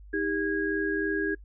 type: tone cluster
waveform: sine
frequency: 316.4 / 399.6 / 1644 Hz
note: D#4 / G4 / G#6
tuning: +29 / +33 / -18 cents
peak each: -30 dBFS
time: 0.13-1.35 s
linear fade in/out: 10 ms
effects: noise-tail reverb RT60 0.1 s tail -23 dB re dry + added 50 Hz sine -45 dBFS peak until 1.44 s